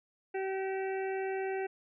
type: harmonic tone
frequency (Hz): 383.7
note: G4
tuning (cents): -37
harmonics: 1 / 2 / 4 / 5 / 6 / 7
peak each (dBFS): -33 / -39 / -45 / -47 / -49 / -50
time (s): 0.34-1.67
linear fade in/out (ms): 10
effects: none